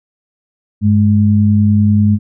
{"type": "tone pair together", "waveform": "sine", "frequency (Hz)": [99.91, 210], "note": ["G2", "G#3"], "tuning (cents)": [33, 19], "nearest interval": "octave + minor second", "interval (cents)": 1286, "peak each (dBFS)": -10, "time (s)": [0.81, 2.19], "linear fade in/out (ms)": 50, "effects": []}